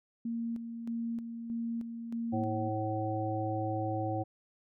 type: tone with tremolo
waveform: sine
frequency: 231.6 Hz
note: A#3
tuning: 11 cents flat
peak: -32 dBFS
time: 0.25-2.69 s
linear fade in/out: 5 ms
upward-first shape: square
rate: 1.6 Hz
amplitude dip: 50%
type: harmonic tone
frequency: 108.3 Hz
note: A2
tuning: 27 cents flat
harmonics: 1 / 3 / 5 / 7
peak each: -35 / -36 / -38 / -36 dBFS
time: 2.32-4.24 s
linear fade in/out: 20 ms
effects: none